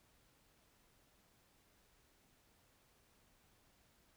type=silence; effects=pink hiss -72 dBFS RMS until 4.16 s